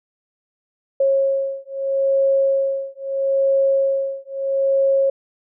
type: beating tone pair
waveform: sine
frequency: 544 / 544.77 Hz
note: C#5 / C#5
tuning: -33 / -30 cents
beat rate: 0.77 Hz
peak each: -19 dBFS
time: 1-5.1 s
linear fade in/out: 5 ms
effects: none